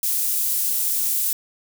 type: high-pass noise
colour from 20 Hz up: pink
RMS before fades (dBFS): -22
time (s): 0.03-1.33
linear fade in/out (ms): 2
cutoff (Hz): 12000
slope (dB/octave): 12
effects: none